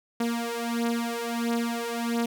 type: beating tone pair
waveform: sawtooth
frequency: 233.1 / 234.6 Hz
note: A#3 / A#3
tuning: 0 / +11 cents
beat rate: 1.5 Hz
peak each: -26 / -25 dBFS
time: 0.2-2.26 s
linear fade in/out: 5 ms
effects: none